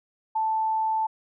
sine tone, 880 Hz, A5, in tune, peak -22 dBFS, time 0.35-1.07 s, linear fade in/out 10 ms, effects none

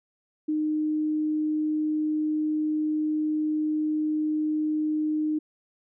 sine tone, 306.9 Hz, D#4, 24 cents flat, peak -23 dBFS, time 0.48-5.39 s, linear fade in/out 10 ms, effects none

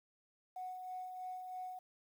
sine tone with tremolo, 738 Hz, F#5, 5 cents flat, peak -40 dBFS, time 0.56-1.79 s, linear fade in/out 5 ms, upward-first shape sine, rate 3.1 Hz, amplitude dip 40%, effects tanh soft clip ceiling -36 dBFS + 11-bit

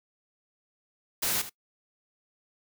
white noise with echo, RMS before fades -28 dBFS, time 1.22-1.42 s, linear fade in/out 10 ms, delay 77 ms, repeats 1, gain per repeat -13 dB, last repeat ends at 1.497 s, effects noise-tail reverb RT60 0.1 s tail -22 dB re dry

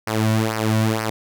sawtooth tone with flanger, 110 Hz, A2, in tune, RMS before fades -20 dBFS, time 0.07-1.1 s, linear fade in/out 5 ms, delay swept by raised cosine 0.27 to 2.47 ms, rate 2.1 Hz, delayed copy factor -0.75, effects none

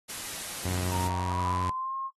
white noise, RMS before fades -37 dBFS, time 0.08-1.09 s, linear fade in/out 20 ms
sawtooth tone, 90.6 Hz, F#2, 36 cents flat, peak -26 dBFS, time 0.65-1.7 s, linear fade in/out 5 ms
sine tone with pitch glide, 932.3 to 1070.9 Hz, A#5 to C6, 0 to +40 cents, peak -31 dBFS, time 0.89-2.11 s, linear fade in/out 50 ms, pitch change +240 cents, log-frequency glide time 1.1-1.95 s
effects noise-tail reverb RT60 0.1 s tail -17 dB re dry + AAC 32 kbps

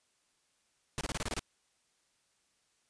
pink noise bursts, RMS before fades -35 dBFS, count 8, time 0.98-1.394 s, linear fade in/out 0 ms, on 29 ms, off 26 ms, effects white hiss -74 dBFS RMS until 2.89 s + resampled to 22050 Hz

